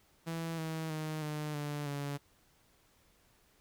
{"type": "tone with pitch steps", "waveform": "sawtooth", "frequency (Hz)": [164.81, 160.12, 155.56, 151.13, 146.83, 142.65], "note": ["E3", "D#3", "D#3", "D3", "D3", "C#3"], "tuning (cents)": [0, 50, 0, 50, 0, 50], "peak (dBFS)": -32, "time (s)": [0.26, 2.18], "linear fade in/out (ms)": 20, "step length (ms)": 320, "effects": ["pink hiss -68 dBFS RMS until 3.6 s"]}